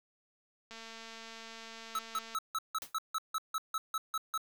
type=click train; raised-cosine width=0.2 ms; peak=-31 dBFS; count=371; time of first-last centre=0.71-2.347 s; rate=226 Hz
type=tone bursts; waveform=square; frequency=1300 Hz; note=E6; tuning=24 cents flat; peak=-32 dBFS; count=13; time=1.95-4.377 s; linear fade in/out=2 ms; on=39 ms; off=160 ms
type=noise with exponential decay; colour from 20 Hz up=white; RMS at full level=-39 dBFS; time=2.82-2.94 s; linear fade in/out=1 ms; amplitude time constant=25 ms
effects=none